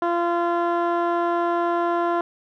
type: tone with low-pass filter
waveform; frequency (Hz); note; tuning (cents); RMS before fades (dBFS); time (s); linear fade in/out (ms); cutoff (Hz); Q
15% pulse; 343.9; F4; -27; -22; 0.02-2.21; 2; 1300; 0.91
effects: none